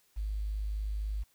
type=tone with quantisation; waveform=sine; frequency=51.91 Hz; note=G#1; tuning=in tune; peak=-31 dBFS; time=0.16-1.24 s; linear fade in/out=20 ms; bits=10; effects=white hiss -69 dBFS RMS until 1.34 s